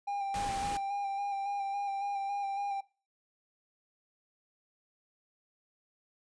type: tone with vibrato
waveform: triangle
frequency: 798 Hz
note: G5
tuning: 31 cents sharp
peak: -30 dBFS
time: 0.07-2.81 s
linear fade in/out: 10 ms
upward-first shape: square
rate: 3.6 Hz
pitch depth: 20 cents each way
type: noise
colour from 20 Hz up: pink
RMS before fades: -40 dBFS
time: 0.34-0.77 s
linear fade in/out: 2 ms
effects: noise-tail reverb RT60 0.3 s tail -18 dB re dry + resampled to 22050 Hz